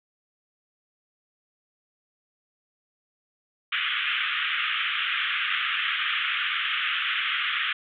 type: band-pass noise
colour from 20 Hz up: white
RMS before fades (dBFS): -27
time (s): 3.72-7.73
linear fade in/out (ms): 5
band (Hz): 1200 to 3400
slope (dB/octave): 96
effects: none